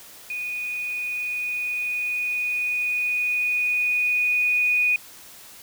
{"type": "tone with level ramp", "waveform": "sine", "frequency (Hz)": 2472, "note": "D#7", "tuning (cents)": -12, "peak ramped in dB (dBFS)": [-27, -17], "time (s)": [0.3, 4.96], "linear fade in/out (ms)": 2, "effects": ["white hiss -45 dBFS RMS until 5.62 s"]}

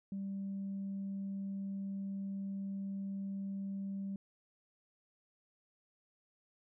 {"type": "tone", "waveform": "sine", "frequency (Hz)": 196, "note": "G3", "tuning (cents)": 0, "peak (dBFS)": -36, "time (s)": [0.12, 4.16], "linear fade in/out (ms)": 2, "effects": ["tanh soft clip ceiling -34 dBFS"]}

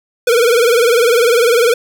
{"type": "tone with vibrato", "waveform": "square", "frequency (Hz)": 471.9, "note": "A#4", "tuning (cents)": 21, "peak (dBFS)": -9, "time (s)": [0.27, 1.74], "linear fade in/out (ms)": 5, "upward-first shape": "sine", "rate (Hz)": 20, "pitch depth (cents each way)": 100, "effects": []}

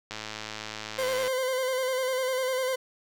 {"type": "click train", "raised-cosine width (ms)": 0.2, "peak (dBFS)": -18, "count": 127, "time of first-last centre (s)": [0.11, 1.277], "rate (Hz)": 108}
{"type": "tone with vibrato", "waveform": "40% pulse", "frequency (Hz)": 517, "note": "C5", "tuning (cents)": -21, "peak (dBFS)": -25, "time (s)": [0.98, 2.76], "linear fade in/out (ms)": 10, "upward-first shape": "square", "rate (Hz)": 10, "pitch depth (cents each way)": 32}
{"effects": []}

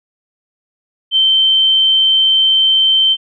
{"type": "tone", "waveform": "sine", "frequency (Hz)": 3108, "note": "G7", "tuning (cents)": -16, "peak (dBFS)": -8, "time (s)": [1.11, 3.17], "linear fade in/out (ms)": 50, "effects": []}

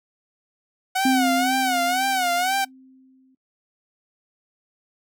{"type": "tone with vibrato", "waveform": "sawtooth", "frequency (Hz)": 740, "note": "F#5", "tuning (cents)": 0, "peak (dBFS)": -16, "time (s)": [0.95, 2.65], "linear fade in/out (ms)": 10, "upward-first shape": "sine", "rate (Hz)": 2, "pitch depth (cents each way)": 110}
{"type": "tone with exponential decay", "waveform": "sine", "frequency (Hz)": 261.6, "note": "C4", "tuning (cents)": 0, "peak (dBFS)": -16, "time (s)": [1.05, 3.35], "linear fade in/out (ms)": 5, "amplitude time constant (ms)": 500}
{"effects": ["noise-tail reverb RT60 0.1 s tail -21 dB re dry"]}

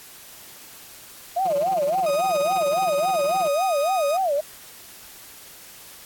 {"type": "tone with vibrato", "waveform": "sine", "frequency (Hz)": 659.3, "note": "E5", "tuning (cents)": 0, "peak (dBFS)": -19, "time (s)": [1.36, 4.41], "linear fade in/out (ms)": 10, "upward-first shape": "sine", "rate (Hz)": 3.6, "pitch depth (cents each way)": 280}
{"type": "tone with tremolo", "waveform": "10% pulse", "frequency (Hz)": 175.5, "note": "F3", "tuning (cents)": 9, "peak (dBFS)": -25, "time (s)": [1.45, 3.48], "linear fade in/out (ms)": 2, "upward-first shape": "sine", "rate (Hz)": 19, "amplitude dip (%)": 100}
{"type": "tone", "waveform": "sawtooth", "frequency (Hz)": 1244.5, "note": "D#6", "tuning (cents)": 0, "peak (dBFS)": -25, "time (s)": [2.06, 4.17], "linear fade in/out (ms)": 5}
{"effects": ["white hiss -44 dBFS RMS until 6.05 s", "AAC 64 kbps"]}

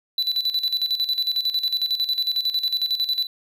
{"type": "tone with tremolo", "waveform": "triangle", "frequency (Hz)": 3979, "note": "B7", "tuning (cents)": 12, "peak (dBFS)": -17, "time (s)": [0.18, 3.27], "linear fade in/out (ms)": 2, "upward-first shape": "square", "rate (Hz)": 11, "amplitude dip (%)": 70, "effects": []}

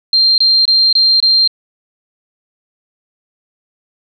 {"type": "tone bursts", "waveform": "sine", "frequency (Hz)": 4176, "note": "C8", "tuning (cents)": -4, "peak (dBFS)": -7, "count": 5, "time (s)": [0.13, 1.476], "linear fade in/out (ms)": 2, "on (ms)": 250, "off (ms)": 24, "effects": []}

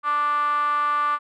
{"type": "tone with band-pass filter", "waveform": "5% pulse", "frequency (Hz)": 293.7, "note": "D4", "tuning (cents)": 0, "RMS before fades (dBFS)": -22, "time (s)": [0.03, 1.19], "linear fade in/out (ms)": 50, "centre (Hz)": 1200, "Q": 10, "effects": []}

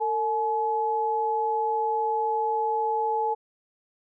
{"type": "tone pair together", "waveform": "sine", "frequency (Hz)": [451.9, 853.1], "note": ["A4", "G#5"], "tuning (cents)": [46, 46], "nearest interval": "major seventh", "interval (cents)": 1100, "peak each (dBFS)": [-28, -24], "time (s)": [0, 3.35], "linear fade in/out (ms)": 20, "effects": []}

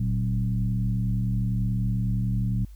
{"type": "tone with frequency modulation", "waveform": "sine", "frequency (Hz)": 117, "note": "A#2", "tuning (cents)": 7, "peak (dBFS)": -22, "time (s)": [0, 2.65], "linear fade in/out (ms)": 5, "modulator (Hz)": 71, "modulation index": 1, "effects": ["added 50 Hz sine -41 dBFS peak until 2.75 s", "white hiss -63 dBFS RMS until 2.75 s"]}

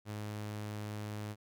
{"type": "tone", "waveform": "sawtooth", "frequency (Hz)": 105.3, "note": "G#2", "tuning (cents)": 24, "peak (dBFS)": -35, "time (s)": [0.05, 1.36], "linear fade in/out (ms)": 50, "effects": []}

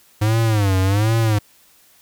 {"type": "tone with vibrato", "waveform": "square", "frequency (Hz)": 103.6, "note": "G#2", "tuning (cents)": -4, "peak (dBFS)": -15, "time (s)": [0.21, 1.39], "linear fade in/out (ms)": 10, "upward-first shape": "sine", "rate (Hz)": 1.3, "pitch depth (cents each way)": 170, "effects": ["white hiss -53 dBFS RMS until 2.01 s"]}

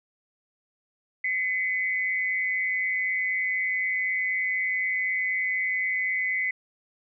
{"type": "tone pair together", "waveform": "sine", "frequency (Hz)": [2026, 2217], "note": ["B6", "C#7"], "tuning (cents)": [44, 0], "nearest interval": "major second", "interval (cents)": 156, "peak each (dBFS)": [-25, -30], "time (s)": [1.24, 6.51], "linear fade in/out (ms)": 5, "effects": []}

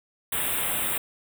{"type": "band-stop noise", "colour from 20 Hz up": "white", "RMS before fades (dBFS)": -27, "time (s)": [0.32, 0.98], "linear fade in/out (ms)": 5, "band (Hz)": [3700, 7900], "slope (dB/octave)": 96, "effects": []}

